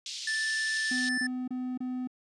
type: band-pass noise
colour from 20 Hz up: white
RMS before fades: -39 dBFS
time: 0.06-1.09 s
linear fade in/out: 2 ms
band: 3200 to 5700 Hz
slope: 24 dB/octave
type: tone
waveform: square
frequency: 1760 Hz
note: A6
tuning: in tune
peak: -29 dBFS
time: 0.27-1.27 s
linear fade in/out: 5 ms
type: tone bursts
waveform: triangle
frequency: 252.9 Hz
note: B3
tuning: 41 cents sharp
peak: -29 dBFS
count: 4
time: 0.91-2.074 s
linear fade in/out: 5 ms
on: 270 ms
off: 28 ms
effects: resampled to 22050 Hz